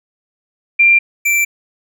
sine / square tone pair in turn, 2377 / 2344 Hz, D7 / D7, +20 / -4 cents, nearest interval unison, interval 24 cents, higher first, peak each -6 / -12 dBFS, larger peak first, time 0.79-0.99 / 1.25-1.45 s, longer neither, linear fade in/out 10 ms, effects none

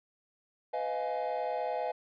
triangle chord, F half-diminished seventh, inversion second, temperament just, 502.9 / 628.6 / 698.5 / 838.1 Hz, Cb5 / Eb5 / F5 / Ab5, +31 / +18 / 0 / +16 cents, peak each -34 dBFS, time 0.73-1.92 s, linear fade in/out 10 ms, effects tanh soft clip ceiling -22 dBFS + resampled to 11025 Hz

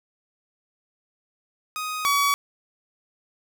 sawtooth tone pair in turn, 1250 / 1133.9 Hz, D#6 / C#6, +8 / +39 cents, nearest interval major second, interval 169 cents, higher first, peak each -24 / -15 dBFS, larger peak second, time 1.76-2.05 / 2.05-2.34 s, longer neither, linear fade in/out 0 ms, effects none

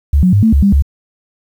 sine tone with pitch steps, 71.5 / 182.7 / 101.8 / 222.5 / 70 / 199.1 / 70.3 Hz, D2 / F#3 / G#2 / A3 / C#2 / G3 / C#2, -46 / -22 / -34 / +20 / +18 / +27 / +25 cents, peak -6 dBFS, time 0.13-0.823 s, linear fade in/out 5 ms, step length 99 ms, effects 7-bit

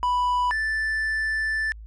triangle tone pair in turn, 987.8 / 1760.1 Hz, B5 / A6, 0 / 0 cents, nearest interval minor seventh, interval 1000 cents, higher second, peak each -18 / -21 dBFS, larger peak first, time 0.03-0.51 / 0.51-1.72 s, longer second, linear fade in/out 0 ms, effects added 54 Hz sine -38 dBFS peak until 1.86 s + resampled to 22050 Hz

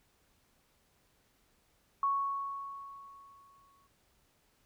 sine tone with exponential decay, 1108.7 Hz, C#6, in tune, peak -26 dBFS, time 2.03-3.87 s, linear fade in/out 2 ms, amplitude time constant 400 ms, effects pink hiss -71 dBFS RMS until 4.65 s

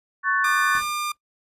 sine chord, F# minor, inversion second, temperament equal with one note detuned, 1108.7 / 1499.8 / 1760 Hz, C#6 / F#6 / A6, 0 / +23 / 0 cents, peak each -23 dBFS, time 0.23-0.82 s, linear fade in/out 50 ms
sawtooth tone, 1200 Hz, D6, 37 cents sharp, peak -21 dBFS, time 0.44-1.12 s, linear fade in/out 5 ms
pink noise with exponential decay, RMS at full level -39 dBFS, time 0.75-1.17 s, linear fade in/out 0 ms, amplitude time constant 91 ms
effects noise-tail reverb RT60 0.1 s tail -22 dB re dry + resampled to 32000 Hz

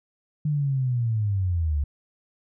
sine linear sweep, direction down, 152.4 to 69.3 Hz, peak -21 dBFS, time 0.45-1.84 s, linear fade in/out 5 ms, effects none

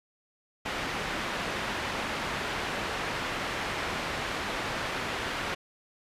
white low-pass noise, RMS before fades -33 dBFS, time 0.65-5.55 s, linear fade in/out 10 ms, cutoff 2200 Hz, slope 12 dB/octave, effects resampled to 32000 Hz

